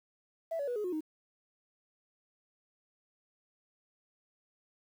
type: tone with pitch steps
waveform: sine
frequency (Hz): 659 / 567.1 / 488 / 420 / 361.4 / 311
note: E5 / C#5 / B4 / G#4 / F#4 / D#4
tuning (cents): -1 / +39 / -21 / +19 / -41 / -1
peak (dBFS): -31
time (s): 0.51-1.008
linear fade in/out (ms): 10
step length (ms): 83
effects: tanh soft clip ceiling -28 dBFS + 10-bit